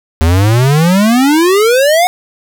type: exponential sweep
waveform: square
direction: up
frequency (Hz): 77.78 to 740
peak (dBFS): -7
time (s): 0.21-2.07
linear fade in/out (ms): 0
effects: none